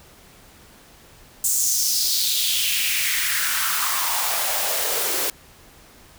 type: noise with high-pass filter sweep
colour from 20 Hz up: white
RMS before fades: -22 dBFS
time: 1.44-5.3 s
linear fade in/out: 2 ms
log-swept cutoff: 7600 to 360 Hz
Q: 3.2
effects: pink hiss -49 dBFS RMS until 6.18 s